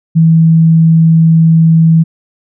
sine tone, 162.8 Hz, E3, 21 cents flat, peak -3 dBFS, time 0.15-2.04 s, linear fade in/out 20 ms, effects none

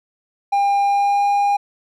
triangle tone with pitch glide, 802 to 809.9 Hz, G5 to G#5, +39 to -44 cents, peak -12 dBFS, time 0.52-1.57 s, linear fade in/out 10 ms, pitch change +17 cents, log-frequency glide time 0.82-1.29 s, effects none

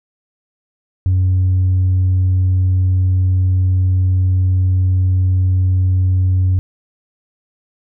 triangle tone with tanh clipping, 92.5 Hz, F#2, in tune, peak -11 dBFS, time 1.06-6.59 s, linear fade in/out 0 ms, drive 6 dB, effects none

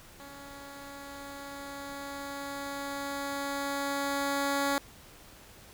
10% pulse tone with level ramp, 280 Hz, C#4, 18 cents sharp, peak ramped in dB -38 to -18 dBFS, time 0.2-4.78 s, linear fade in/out 0 ms, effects pink hiss -53 dBFS RMS until 5.73 s

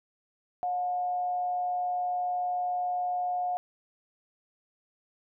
sine tone with frequency modulation, 720 Hz, F#5, 47 cents flat, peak -27 dBFS, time 0.63-3.57 s, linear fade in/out 0 ms, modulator 153 Hz, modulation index 0.21, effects none

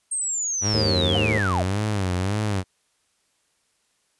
sine linear sweep, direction down, 8600 to 540 Hz, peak -23 dBFS, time 0.11-1.63 s, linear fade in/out 10 ms
sawtooth tone with vibrato, 98 Hz, G2, in tune, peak -18 dBFS, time 0.61-2.64 s, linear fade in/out 50 ms, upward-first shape sine, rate 1.8 Hz, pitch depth 160 cents each way
harmonic tone, 77.1 Hz, D#2, 15 cents flat, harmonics 1 / 2 / 3 / 4 / 5 / 6 / 7, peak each -32 / -34 / -32 / -33 / -32 / -30 / -28 dBFS, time 0.74-1.38 s, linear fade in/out 0 ms
sine tone with exponential decay, 715 Hz, F5, 41 cents sharp, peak -23 dBFS, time 1.15-1.26 s, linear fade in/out 0 ms, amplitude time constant 23 ms
effects white hiss -68 dBFS RMS until 4.19 s + resampled to 24000 Hz

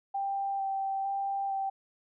sine tone with vibrato, 784 Hz, G5, in tune, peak -29 dBFS, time 0.14-1.7 s, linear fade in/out 10 ms, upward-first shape square, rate 1.1 Hz, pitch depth 11 cents each way, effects none

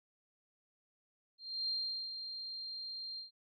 sine tone with ADSR envelope, 4186 Hz, C8, in tune, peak -33 dBFS, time 1.38-3.31 s, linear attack 300 ms, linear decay 420 ms, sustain -8 dB, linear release 130 ms, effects none

